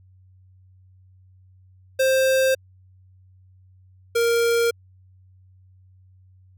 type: tone pair in turn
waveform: square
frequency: 527 / 466.8 Hz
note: C5 / A#4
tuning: +12 / +2 cents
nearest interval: major second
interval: 210 cents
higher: first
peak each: -17 / -18 dBFS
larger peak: first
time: 1.99-2.55 / 4.15-4.71 s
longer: neither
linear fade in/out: 10 ms
effects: added 93 Hz sine -50 dBFS peak until 6.57 s